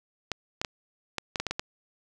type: clicks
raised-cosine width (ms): 0.2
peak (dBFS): -12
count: 9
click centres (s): 0.317 / 0.615 / 0.648 / 1.183 / 1.358 / 1.4 / 1.467 / 1.51 / 1.595
effects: none